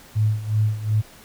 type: tone with tremolo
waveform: sine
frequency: 107.5 Hz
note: A2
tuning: 40 cents flat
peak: -15 dBFS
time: 0.15-1.02 s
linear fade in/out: 20 ms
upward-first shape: sine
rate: 2.7 Hz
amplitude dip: 80%
effects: pink hiss -47 dBFS RMS until 1.24 s